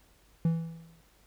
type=tone with exponential decay; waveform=triangle; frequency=164.81 Hz; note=E3; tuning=in tune; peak=-19 dBFS; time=0.45-1.01 s; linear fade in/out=2 ms; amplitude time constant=120 ms; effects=added 50 Hz sine -64 dBFS peak until 1.26 s + pink hiss -64 dBFS RMS until 1.26 s